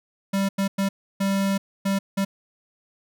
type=tone bursts at uneven times; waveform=square; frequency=196 Hz; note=G3; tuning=in tune; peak=-21 dBFS; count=6; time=0.33-0.49 / 0.58-0.68 / 0.78-0.89 / 1.2-1.58 / 1.85-1.99 / 2.17-2.25 s; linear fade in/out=10 ms; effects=none